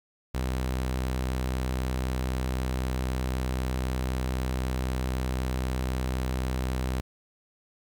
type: tone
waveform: sawtooth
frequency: 63.9 Hz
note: C2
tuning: 40 cents flat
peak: -23 dBFS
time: 0.34-7.01 s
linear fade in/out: 10 ms
effects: 10-bit